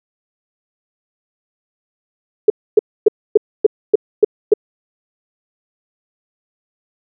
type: tone bursts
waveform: sine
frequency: 424 Hz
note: G#4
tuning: 36 cents sharp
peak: -3 dBFS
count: 8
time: 2.48-4.538 s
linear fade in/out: 5 ms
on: 21 ms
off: 270 ms
effects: none